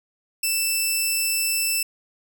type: tone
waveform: 10% pulse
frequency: 2654 Hz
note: E7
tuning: 11 cents sharp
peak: -12 dBFS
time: 0.43-1.83 s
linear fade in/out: 5 ms
effects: none